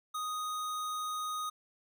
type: tone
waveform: square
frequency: 1244.5 Hz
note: D#6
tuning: in tune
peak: -35 dBFS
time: 0.14-1.5 s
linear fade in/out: 10 ms
effects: none